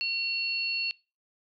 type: tone pair together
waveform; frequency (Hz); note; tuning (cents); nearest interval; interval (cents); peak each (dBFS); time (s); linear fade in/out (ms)
sine; 2736 / 4392; F7 / C#8; -36 / -17; minor sixth; 819; -29 / -31; 0.01-0.91; 0
effects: noise-tail reverb RT60 0.3 s tail -23 dB re dry